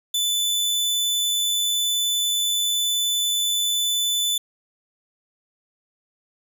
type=tone; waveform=sawtooth; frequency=3501 Hz; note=A7; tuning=9 cents flat; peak=-17 dBFS; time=0.14-4.38 s; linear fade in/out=5 ms; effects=none